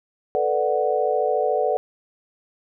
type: chord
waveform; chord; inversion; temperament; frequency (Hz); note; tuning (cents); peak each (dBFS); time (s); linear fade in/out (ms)
sine; B minor seventh; third; equal; 440 / 493.9 / 587.3 / 740; A4 / B4 / D5 / F#5; 0 / 0 / 0 / 0; -24; 0.35-1.77; 0
effects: none